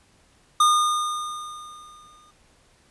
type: tone with exponential decay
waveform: square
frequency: 1219 Hz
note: D#6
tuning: 36 cents flat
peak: -14 dBFS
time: 0.6-2.31 s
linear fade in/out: 5 ms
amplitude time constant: 370 ms
effects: pink hiss -59 dBFS RMS until 2.9 s + resampled to 24000 Hz